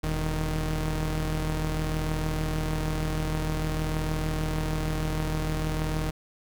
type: tone pair together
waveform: sawtooth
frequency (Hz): 40.51 / 155.56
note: E1 / D#3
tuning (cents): -29 / 0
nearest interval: octave + major seventh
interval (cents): 2329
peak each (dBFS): -25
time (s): 0.03-6.11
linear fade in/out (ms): 10
effects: none